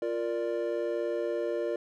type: chord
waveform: triangle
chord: Bb major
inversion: second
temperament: equal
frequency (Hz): 349.2 / 466.2 / 587.3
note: F4 / Bb4 / D5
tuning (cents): 0 / 0 / 0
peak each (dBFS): -31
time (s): 0.02-1.76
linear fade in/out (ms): 2
effects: none